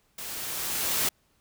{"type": "noise with level ramp", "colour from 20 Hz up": "white", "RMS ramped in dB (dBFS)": [-38, -25], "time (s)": [0.18, 1.09], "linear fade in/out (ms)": 5, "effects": ["pink hiss -68 dBFS RMS until 1.4 s"]}